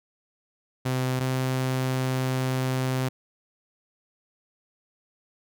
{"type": "tone pair in turn", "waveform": "sawtooth", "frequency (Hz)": [128.7, 129.82], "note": ["C3", "C3"], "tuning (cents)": [-28, -13], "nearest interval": "unison", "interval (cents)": 15, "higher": "second", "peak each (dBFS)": -20, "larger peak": "neither", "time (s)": [[0.85, 1.2], [1.2, 3.09]], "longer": "second", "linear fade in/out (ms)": 10, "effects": []}